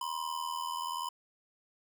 square ring-modulated tone, 1006 Hz, B5, 32 cents sharp, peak -32 dBFS, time 0.01-1.09 s, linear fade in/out 2 ms, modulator 40.3 Hz, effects none

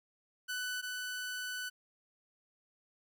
sawtooth tone pair in turn, 1495 / 1495 Hz, F#6 / F#6, +17 / +17 cents, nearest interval unison, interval 0 cents, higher neither, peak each -32 / -34 dBFS, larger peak first, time 0.48-0.82 / 0.82-1.7 s, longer second, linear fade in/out 20 ms, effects none

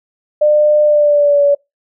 sine tone with pitch glide, 600 to 571.3 Hz, D5 to D5, +37 to -48 cents, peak -7 dBFS, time 0.41-1.55 s, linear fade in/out 10 ms, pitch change -85 cents, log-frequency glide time 0.83-1.44 s, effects noise-tail reverb RT60 0.2 s tail -26 dB re dry

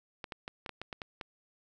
clicks, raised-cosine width 0.3 ms, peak -23 dBFS, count 9, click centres 0.242 / 0.322 / 0.479 / 0.662 / 0.693 / 0.816 / 0.928 / 1.018 / 1.212 s, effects none

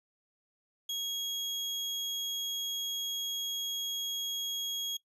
35% pulse tone, 3300 Hz, G#7, 12 cents flat, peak -31 dBFS, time 0.89-4.97 s, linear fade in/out 5 ms, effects noise-tail reverb RT60 0.1 s tail -19 dB re dry + resampled to 32000 Hz

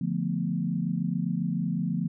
sine chord, B half-diminished seventh, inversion first, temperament equal, 146.83 / 174.61 / 220 / 246.9 Hz, D3 / F3 / A3 / B3, 0 / 0 / 0 / 0 cents, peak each -33 / -28 / -32 / -34 dBFS, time 0.01-2.08 s, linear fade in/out 5 ms, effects none

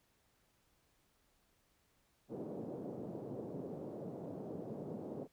white band-pass noise, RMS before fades -45 dBFS, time 2.28-5.28 s, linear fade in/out 50 ms, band 130 to 520 Hz, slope 24 dB/octave, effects pink hiss -75 dBFS RMS until 5.32 s

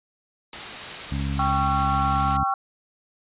white noise, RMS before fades -33 dBFS, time 0.53-2.37 s, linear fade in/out 2 ms
harmonic tone, 69 Hz, C#2, 7 cents flat, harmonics 1 / 2 / 3 / 4, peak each -27 / -28 / -32 / -34 dBFS, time 1.11-2.44 s, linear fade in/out 10 ms
sine chord, C# diminished, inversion second, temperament equal with one note detuned, 784 / 1108.7 / 1353.2 Hz, G5 / C#6 / E6, 0 / 0 / +45 cents, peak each -24 / -26 / -26 dBFS, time 1.39-2.54 s, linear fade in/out 2 ms
effects resampled to 8000 Hz

